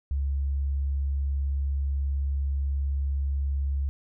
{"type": "tone", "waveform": "sine", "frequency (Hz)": 69.3, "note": "C#2", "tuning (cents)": 0, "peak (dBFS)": -24, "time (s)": [0.11, 3.89], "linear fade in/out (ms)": 0, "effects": []}